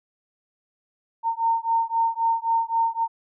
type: beating tone pair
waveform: sine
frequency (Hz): 912 / 915.8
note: A#5 / A#5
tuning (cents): -38 / -31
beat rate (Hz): 3.8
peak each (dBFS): -23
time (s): 1.23-3.08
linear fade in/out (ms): 50
effects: none